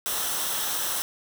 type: noise with comb filter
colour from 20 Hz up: white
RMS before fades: -28 dBFS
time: 0.06-1.02 s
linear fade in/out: 0 ms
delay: 0.43 ms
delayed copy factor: -0.55
effects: none